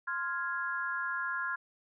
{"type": "chord", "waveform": "sine", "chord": "F minor", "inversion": "second", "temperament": "equal", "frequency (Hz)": [1046.5, 1396.9, 1661.2], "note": ["C6", "F6", "Ab6"], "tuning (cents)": [0, 0, 0], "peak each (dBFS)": [-38, -35, -36], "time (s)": [0.07, 1.56], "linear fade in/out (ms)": 10, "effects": []}